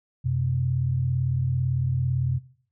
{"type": "tone pair together", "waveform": "sine", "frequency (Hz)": [90.8, 128.69], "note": ["F#2", "C3"], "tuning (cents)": [-32, -28], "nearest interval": "tritone", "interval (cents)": 604, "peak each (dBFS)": [-28, -23], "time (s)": [0.24, 2.39], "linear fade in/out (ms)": 20, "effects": ["noise-tail reverb RT60 0.5 s tail -17 dB re dry"]}